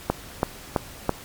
click train, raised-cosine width 1 ms, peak -5 dBFS, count 4, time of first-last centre 0.1-1.093 s, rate 3.02 Hz, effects pink hiss -42 dBFS RMS until 1.24 s + MP3 96 kbps

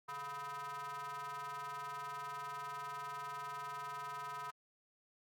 square ring-modulated tone, 140 Hz, C#3, 18 cents sharp, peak -40 dBFS, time 0.08-4.51 s, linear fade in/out 10 ms, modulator 1130 Hz, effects Opus 48 kbps

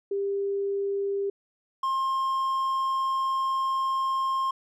sine / triangle tone pair in turn, 397.8 / 1064.1 Hz, G4 / C6, +25 / +29 cents, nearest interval octave + perfect fourth, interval 1704 cents, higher second, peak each -25 / -22 dBFS, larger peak second, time 0.11-1.3 / 1.83-4.51 s, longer second, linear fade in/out 5 ms, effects none

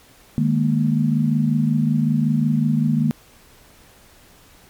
sine chord, D# suspended fourth, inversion none, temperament equal with one note detuned, 152.1 / 207.7 / 233.1 Hz, D#3 / G#3 / A#3, -39 / 0 / 0 cents, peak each -19 / -22 / -19 dBFS, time 0.38-3.11 s, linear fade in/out 0 ms, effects pink hiss -50 dBFS RMS until 4.69 s + MP3 96 kbps

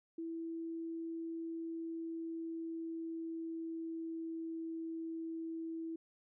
sine tone with pitch glide, 329.6 to 326.9 Hz, E4 to E4, 0 to -14 cents, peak -39 dBFS, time 0.18-5.96 s, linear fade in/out 5 ms, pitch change -14 cents, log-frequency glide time 1.41-4.71 s, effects none

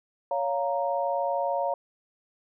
sine chord, Bb minor, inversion first, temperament just, 559.4 / 699.2 / 932.3 Hz, Db5 / F5 / Bb5, +16 / +2 / 0 cents, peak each -28 / -29 / -30 dBFS, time 0.31-1.74 s, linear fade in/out 2 ms, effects none

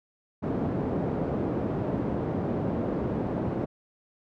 pink band-pass noise, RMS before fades -29 dBFS, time 0.42-3.66 s, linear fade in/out 20 ms, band 130 to 520 Hz, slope 12 dB/octave, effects none

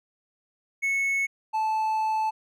triangle tone pair in turn, 2201 / 873.5 Hz, C#7 / A5, -13 / -13 cents, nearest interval octave + major third, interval 1600 cents, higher first, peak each -21 dBFS, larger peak neither, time 0.82-1.27 / 1.53-2.31 s, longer second, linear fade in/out 20 ms, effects none

